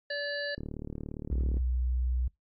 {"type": "harmonic tone", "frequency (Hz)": 576, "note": "D5", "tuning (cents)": -34, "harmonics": [1, 3, 5, 7, 8], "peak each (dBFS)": [-35, -34, -49, -42, -42], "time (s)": [0.1, 0.55], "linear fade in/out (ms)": 5}
{"type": "click train", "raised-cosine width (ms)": 3, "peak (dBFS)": -25, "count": 38, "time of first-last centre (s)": [0.58, 1.569], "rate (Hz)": 37.4}
{"type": "tone", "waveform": "sine", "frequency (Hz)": 62.1, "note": "B1", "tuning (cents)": 10, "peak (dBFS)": -26, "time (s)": [1.31, 2.28], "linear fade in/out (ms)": 5}
{"effects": ["noise-tail reverb RT60 0.2 s tail -26 dB re dry", "AAC 48 kbps"]}